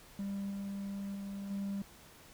triangle tone with level steps, 198.3 Hz, G3, 20 cents sharp, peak -33 / -35 / -37 / -32 dBFS, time 0.19-1.82 s, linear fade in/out 2 ms, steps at 0.5 / 1.15 / 1.5 s, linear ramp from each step 10 ms, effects tanh soft clip ceiling -28 dBFS + pink hiss -57 dBFS RMS until 2.33 s

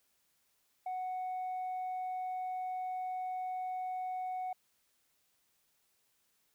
sine tone, 740 Hz, F#5, in tune, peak -33 dBFS, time 0.86-4.53 s, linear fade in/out 5 ms, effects tanh soft clip ceiling -34 dBFS + white hiss -75 dBFS RMS until 6.54 s

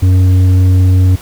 sine tone with tanh clipping, 92.5 Hz, F#2, in tune, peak -6 dBFS, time 0.02-1.16 s, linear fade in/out 10 ms, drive 7 dB, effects pink hiss -34 dBFS RMS until 1.21 s

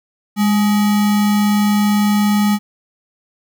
sine tone with sample-and-hold, 206.2 Hz, G#3, 12 cents flat, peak -11 dBFS, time 0.36-2.59 s, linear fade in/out 50 ms, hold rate 1050 Hz, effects none

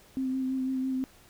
sine tone with vibrato, 261.6 Hz, C4, in tune, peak -27 dBFS, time 0.17-1.04 s, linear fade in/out 0 ms, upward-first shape sine, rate 6 Hz, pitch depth 20 cents each way, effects pink hiss -57 dBFS RMS until 1.29 s

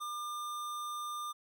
square tone, 1200 Hz, D6, 37 cents sharp, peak -38 dBFS, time 0-1.33 s, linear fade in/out 20 ms, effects none

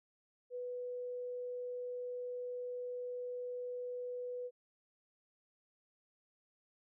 sine tone, 493.9 Hz, B4, in tune, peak -39 dBFS, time 0.5-4.51 s, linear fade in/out 50 ms, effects none

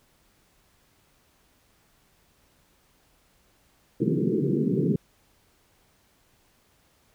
pink band-pass noise, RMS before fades -24 dBFS, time 4-4.96 s, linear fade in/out 5 ms, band 130 to 450 Hz, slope 96 dB/octave, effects pink hiss -64 dBFS RMS until 7.14 s

